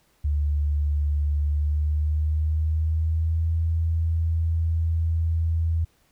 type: tone with pitch glide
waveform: sine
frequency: 73.42 to 81.94 Hz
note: D2 to E2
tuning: 0 to -10 cents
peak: -20 dBFS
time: 0.24-5.85 s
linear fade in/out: 10 ms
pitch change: +190 cents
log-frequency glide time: 1.44-3.5 s
effects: pink hiss -64 dBFS RMS until 6.11 s